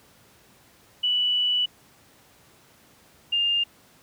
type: tone pair in turn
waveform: sine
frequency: 2960 / 2809 Hz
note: F#7 / F7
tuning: 0 / +9 cents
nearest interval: minor second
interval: 91 cents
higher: first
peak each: -20 / -20 dBFS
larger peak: neither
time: 1.03-1.66 / 3.32-3.64 s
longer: first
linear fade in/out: 10 ms
effects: pink hiss -56 dBFS RMS until 4.02 s + high-pass 80 Hz 12 dB/octave